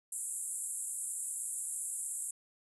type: band-pass noise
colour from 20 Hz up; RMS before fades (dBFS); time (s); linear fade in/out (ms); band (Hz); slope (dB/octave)
pink; -39; 0.12-2.31; 5; 7500 to 11000; 96
effects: none